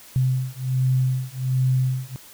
sine beating tone pair, 128.7 / 130 Hz, C3 / C3, -28 / -11 cents, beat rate 1.3 Hz, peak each -22 dBFS, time 0.16-2.16 s, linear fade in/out 0 ms, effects white hiss -46 dBFS RMS until 2.33 s

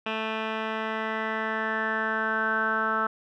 10% pulse tone with low-pass filter sweep, 220 Hz, A3, in tune, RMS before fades -28 dBFS, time 0.06-3.07 s, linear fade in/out 5 ms, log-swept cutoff 2500 to 1400 Hz, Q 8.6, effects none

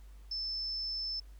sine tone, 5274 Hz, E8, in tune, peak -34 dBFS, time 0.31-1.2 s, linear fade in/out 5 ms, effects added 50 Hz sine -49 dBFS peak until 1.39 s + pink hiss -67 dBFS RMS until 1.39 s

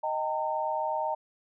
sine chord, Eb major, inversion none, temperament equal with one note detuned, 622.3 / 784 / 912.1 Hz, Eb5 / G5 / Bb5, 0 / 0 / -38 cents, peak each -32 / -34 / -30 dBFS, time 0.03-1.15 s, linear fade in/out 10 ms, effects none

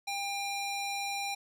square tone with band-pass filter, 799 Hz, G5, 33 cents sharp, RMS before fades -35 dBFS, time 0.07-1.35 s, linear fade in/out 10 ms, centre 4300 Hz, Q 0.54, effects none

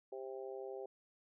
harmonic tone, 132 Hz, C3, 16 cents sharp, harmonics 3 / 4 / 5 / 6, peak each -45 / -48 / -53 / -54 dBFS, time 0.12-0.86 s, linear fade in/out 5 ms, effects none

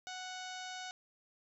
harmonic tone, 740 Hz, F#5, in tune, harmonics 1 / 2 / 3 / 4 / 5 / 6 / 7 / 8 / 9 / 10, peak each -46 / -48 / -53 / -52 / -51 / -55 / -56 / -54 / -58 / -61 dBFS, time 0.07-0.91 s, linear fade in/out 0 ms, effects none

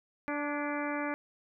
harmonic tone with a mistuned harmonic, 292.2 Hz, D4, 9 cents flat, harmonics 1 / 2 / 3 / 4 / 5 / 6 / 7 / 8, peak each -35 / -38 / -40 / -41 / -42 / -43 / -43 / -44 dBFS, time 0.28-1.14 s, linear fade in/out 0 ms, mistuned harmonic 6, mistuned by -43 cents, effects none

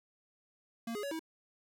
square tone with pitch steps, 230.5 / 415.6 / 562 / 321.9 Hz, A#3 / G#4 / C#5 / E4, -19 / +1 / +24 / -41 cents, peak -37 dBFS, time 0.87-1.194 s, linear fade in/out 5 ms, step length 81 ms, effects none

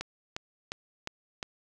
click train, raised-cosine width 0.2 ms, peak -17 dBFS, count 5, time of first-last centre 0.01-1.428 s, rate 2.82 Hz, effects none

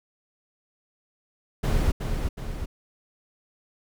brown noise with echo, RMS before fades -22 dBFS, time 1.63-1.92 s, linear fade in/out 10 ms, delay 370 ms, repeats 2, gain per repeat -5 dB, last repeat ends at 2.66 s, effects none

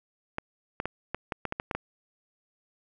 clicks, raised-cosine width 0.5 ms, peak -15 dBFS, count 10, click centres 0.384 / 0.801 / 0.856 / 1.146 / 1.322 / 1.453 / 1.524 / 1.599 / 1.712 / 1.75 s, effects none

